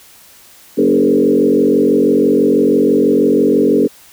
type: tone with frequency modulation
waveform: sine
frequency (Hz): 349.2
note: F4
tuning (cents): 0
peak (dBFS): -8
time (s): 0.77-3.88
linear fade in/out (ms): 20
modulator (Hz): 46.1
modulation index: 2.7
effects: white hiss -43 dBFS RMS until 4.12 s